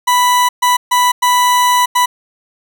40% pulse tone bursts at uneven times, 987.8 Hz, B5, in tune, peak -8 dBFS, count 5, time 0.07-0.49 / 0.62-0.77 / 0.91-1.12 / 1.22-1.86 / 1.95-2.06 s, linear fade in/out 10 ms, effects none

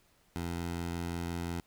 15% pulse tone, 85.7 Hz, F2, 32 cents flat, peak -28 dBFS, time 0.36-1.6 s, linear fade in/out 0 ms, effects pink hiss -68 dBFS RMS until 1.66 s

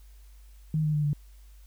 sine tone with pitch steps, 155.6 / 152.4 / 149.26 / 146.19 Hz, D#3 / D#3 / D3 / D3, 0 / -36 / +28 / -8 cents, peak -23 dBFS, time 0.74-1.132 s, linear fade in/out 2 ms, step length 98 ms, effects added 50 Hz sine -48 dBFS peak until 1.66 s + white hiss -64 dBFS RMS until 1.66 s

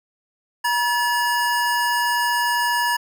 square tone pair together, 957.5 / 1722 Hz, A#5 / A6, +46 / -38 cents, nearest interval minor seventh, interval 1016 cents, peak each -21 / -23 dBFS, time 0.64-2.97 s, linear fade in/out 10 ms, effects none

